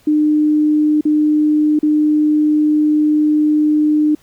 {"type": "tone with dropouts", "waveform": "sine", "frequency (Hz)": 302.6, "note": "D#4", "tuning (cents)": -48, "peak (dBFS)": -10, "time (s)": [0.07, 4.15], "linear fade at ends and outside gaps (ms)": 5, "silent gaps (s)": [[1.01, 1.052], [1.791, 1.829]], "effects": ["pink hiss -52 dBFS RMS until 4.22 s"]}